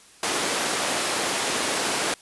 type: high-pass noise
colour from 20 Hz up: pink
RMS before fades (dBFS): -25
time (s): 0.23-2.14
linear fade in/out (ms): 2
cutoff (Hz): 340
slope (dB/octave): 12
effects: white hiss -51 dBFS RMS until 2.21 s + resampled to 24000 Hz